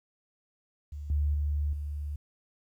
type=tone with level steps; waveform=sine; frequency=73.42 Hz; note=D2; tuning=in tune; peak=-36 / -24 / -26 / -32 dBFS; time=0.92-2.16 s; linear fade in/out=5 ms; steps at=1.1 / 1.34 / 1.73 s; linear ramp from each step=2 ms; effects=11-bit